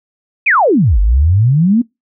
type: exponential two-way sweep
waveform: sine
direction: down then up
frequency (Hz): 2631 to 46.25 to 250.1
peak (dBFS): -7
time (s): 0.46-1.82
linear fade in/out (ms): 10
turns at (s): 0.99
effects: noise-tail reverb RT60 0.2 s tail -23 dB re dry